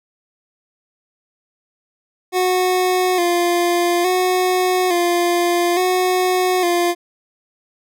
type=tone with vibrato; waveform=25% pulse; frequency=357.5 Hz; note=F4; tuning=41 cents sharp; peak=-11 dBFS; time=2.32-6.95 s; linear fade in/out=50 ms; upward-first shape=square; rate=0.58 Hz; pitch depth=45 cents each way; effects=none

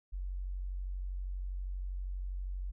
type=tone; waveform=sine; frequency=46.25 Hz; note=F#1; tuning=in tune; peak=-35 dBFS; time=0.12-2.72 s; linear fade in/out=20 ms; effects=none

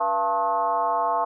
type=tone with frequency modulation; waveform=sine; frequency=880 Hz; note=A5; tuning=in tune; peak=-20 dBFS; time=0-1.25 s; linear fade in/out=10 ms; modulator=197 Hz; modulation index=1.4; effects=none

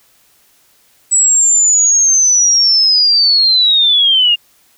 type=linear sweep; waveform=sine; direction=down; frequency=7880 to 2794 Hz; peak=-7 dBFS; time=1.11-4.36 s; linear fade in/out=20 ms; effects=white hiss -52 dBFS RMS until 4.77 s

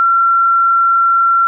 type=tone; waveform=sine; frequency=1362 Hz; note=F6; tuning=44 cents flat; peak=-8 dBFS; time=0-1.47 s; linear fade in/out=0 ms; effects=none

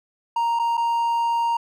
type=tone with dropouts; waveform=triangle; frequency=932.3 Hz; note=A#5; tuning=in tune; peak=-17 dBFS; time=0.36-1.57 s; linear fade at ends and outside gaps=5 ms; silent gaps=0.591-0.595 / 0.771-0.776 s; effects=none

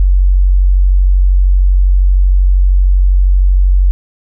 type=tone; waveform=sine; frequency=46.4 Hz; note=F#1; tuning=6 cents sharp; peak=-5 dBFS; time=0-3.91 s; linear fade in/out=0 ms; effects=none

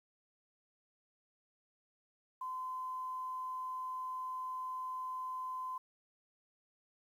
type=tone with quantisation; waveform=sine; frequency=1026 Hz; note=C6; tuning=34 cents flat; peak=-38 dBFS; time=2.41-5.78 s; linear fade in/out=5 ms; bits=11; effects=none

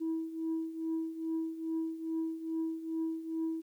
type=tone with tremolo; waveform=sine; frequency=324.1 Hz; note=E4; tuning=29 cents flat; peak=-28 dBFS; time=0-3.62 s; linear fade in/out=20 ms; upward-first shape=triangle; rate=2.4 Hz; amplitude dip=80%; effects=tanh soft clip ceiling -28 dBFS + 11-bit

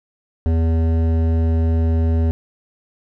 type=tone with hard clipping; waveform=sine; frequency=81.7 Hz; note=E2; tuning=15 cents flat; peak=-16 dBFS; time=0.46-2.31 s; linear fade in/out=0 ms; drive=13 dB; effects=none

